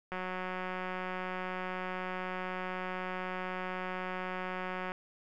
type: click train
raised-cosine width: 0.5 ms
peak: -23 dBFS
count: 884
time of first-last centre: 0.12-4.919 s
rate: 184 Hz
effects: none